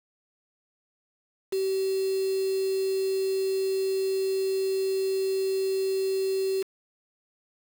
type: tone with quantisation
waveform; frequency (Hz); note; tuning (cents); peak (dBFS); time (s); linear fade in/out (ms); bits
sine; 384; G4; -36; -24; 1.52-6.63; 10; 6
effects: none